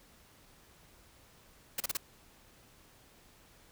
white noise bursts, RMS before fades -33 dBFS, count 4, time 1.78-1.971 s, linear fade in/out 5 ms, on 23 ms, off 33 ms, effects pink hiss -61 dBFS RMS until 3.71 s

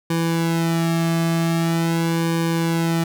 sawtooth tone with flanger, 166 Hz, E3, 12 cents sharp, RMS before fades -20 dBFS, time 0.1-3.04 s, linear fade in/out 5 ms, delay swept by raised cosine 1.5 to 2.12 ms, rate 0.44 Hz, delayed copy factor -0.9, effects none

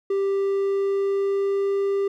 triangle tone with pitch glide, 393.3 to 396.3 Hz, G4 to G4, +6 to +19 cents, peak -18 dBFS, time 0.1-2.08 s, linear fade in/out 5 ms, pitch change +13 cents, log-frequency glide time 0.23-1.74 s, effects none

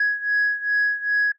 sine beating tone pair, 1668 / 1670.5 Hz, G#6 / G#6, +7 / +10 cents, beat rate 2.5 Hz, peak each -19 / -22 dBFS, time 0-1.32 s, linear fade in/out 5 ms, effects noise-tail reverb RT60 0.1 s tail -17 dB re dry + tanh soft clip ceiling -14 dBFS

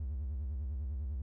triangle tone with vibrato, 69.3 Hz, C#2, in tune, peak -32 dBFS, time 0-1.22 s, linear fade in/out 5 ms, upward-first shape sine, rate 10 Hz, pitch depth 240 cents each way, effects tanh soft clip ceiling -28 dBFS

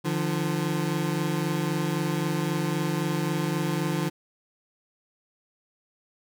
25% pulse tone pair together, 149.69 / 173.5 Hz, D3 / F3, +33 / -11 cents, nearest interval minor third, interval 256 cents, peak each -24 dBFS, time 0.04-4.1 s, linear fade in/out 20 ms, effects none

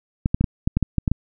clicks, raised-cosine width 5 ms, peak -6 dBFS, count 10, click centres 0.259 / 0.345 / 0.41 / 0.442 / 0.675 / 0.77 / 0.827 / 0.983 / 1.078 / 1.116 s, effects none

